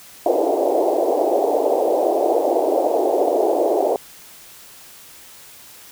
white band-pass noise, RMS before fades -18 dBFS, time 0.26-3.96 s, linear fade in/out 2 ms, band 320 to 740 Hz, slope 48 dB/octave, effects white hiss -43 dBFS RMS until 5.91 s

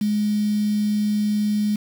sine tone with quantisation, 209.4 Hz, G#3, 15 cents sharp, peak -18 dBFS, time 0.01-1.76 s, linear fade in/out 5 ms, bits 6, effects none

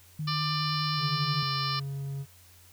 sine tone with vibrato, 152.5 Hz, D#3, 34 cents flat, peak -30 dBFS, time 0.19-1.43 s, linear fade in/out 5 ms, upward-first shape sine, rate 9.7 Hz, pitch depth 18 cents each way
harmonic tone, 593 Hz, D5, 17 cents sharp, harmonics 2 / 3 / 4 / 5 / 6 / 7 / 8 / 9, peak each -32 / -41 / -41 / -39 / -42 / -36 / -38 / -37 dBFS, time 0.27-1.8 s, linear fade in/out 10 ms
triangle tone with pitch glide, 140.5 to 138.33 Hz, C#3 to C#3, +24 to -3 cents, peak -30 dBFS, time 0.97-2.26 s, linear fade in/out 50 ms, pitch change -27 cents, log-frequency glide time 1.39-1.49 s
effects added 88 Hz sine -57 dBFS peak until 2.72 s + white hiss -57 dBFS RMS until 2.72 s

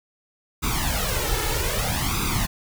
pink noise with flanger, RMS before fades -24 dBFS, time 0.62-2.47 s, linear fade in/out 20 ms, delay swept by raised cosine 0.81 to 2.31 ms, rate 0.63 Hz, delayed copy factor +0.8, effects none

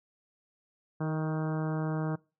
harmonic tone with a mistuned harmonic, 157.1 Hz, D#3, 17 cents sharp, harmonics 1 / 2 / 3 / 4 / 5 / 6 / 7 / 8 / 9 / 10, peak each -30 / -36 / -40 / -42 / -44 / -46 / -47 / -48 / -49 / -50 dBFS, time 1-2.16 s, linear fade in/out 10 ms, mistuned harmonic 3, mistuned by -18 cents, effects noise-tail reverb RT60 0.3 s tail -23 dB re dry

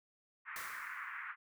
white band-pass noise, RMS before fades -45 dBFS, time 0.45-1.36 s, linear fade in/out 50 ms, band 1100 to 2100 Hz, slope 48 dB/octave
white noise with exponential decay, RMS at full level -46 dBFS, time 0.56-1.3 s, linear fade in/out 1 ms, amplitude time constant 160 ms
effects none

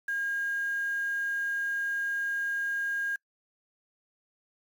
sine tone with quantisation, 1621 Hz, G#6, 42 cents flat, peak -28 dBFS, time 0.08-3.16 s, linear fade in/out 5 ms, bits 8, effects noise-tail reverb RT60 0.1 s tail -25 dB re dry

